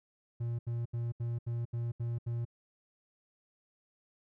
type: tone bursts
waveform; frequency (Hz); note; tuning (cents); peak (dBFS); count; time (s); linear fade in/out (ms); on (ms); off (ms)
triangle; 117.9; A#2; +20; -30; 8; 0.4-2.452; 10; 190; 76
effects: none